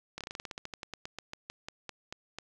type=slowing click train; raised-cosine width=0.2 ms; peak=-22 dBFS; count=22; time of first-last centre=0.18-2.386 s; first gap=27 ms; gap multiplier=1.12; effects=none

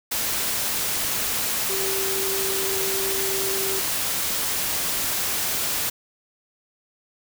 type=tone in noise; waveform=sine; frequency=387.8 Hz; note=G4; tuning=19 cents flat; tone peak=-28 dBFS; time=1.69-3.8 s; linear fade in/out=10 ms; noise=white; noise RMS=-25 dBFS; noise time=0.11-5.9 s; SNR=-6 dB; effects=none

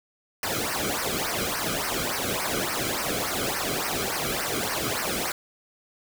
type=noise with flanger; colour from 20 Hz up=pink; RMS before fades=-28 dBFS; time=0.43-5.32 s; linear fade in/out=2 ms; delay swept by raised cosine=0.27 to 1.13 ms; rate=3.5 Hz; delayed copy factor=-0.9; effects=none

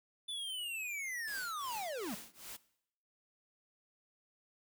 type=linear sweep; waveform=square; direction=down; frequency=3517 to 180.6 Hz; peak=-39 dBFS; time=0.28-2.15 s; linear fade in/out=10 ms
type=noise with tremolo; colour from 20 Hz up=white; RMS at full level=-46 dBFS; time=1.27-2.57 s; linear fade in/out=10 ms; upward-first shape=triangle; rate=2.6 Hz; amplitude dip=100%
effects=noise-tail reverb RT60 0.7 s tail -19 dB re dry

